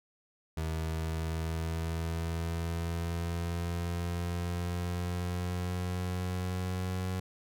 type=linear sweep; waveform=30% pulse; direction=up; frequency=79.6 to 92.6 Hz; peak=-29 dBFS; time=0.57-7.2 s; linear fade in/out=5 ms; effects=none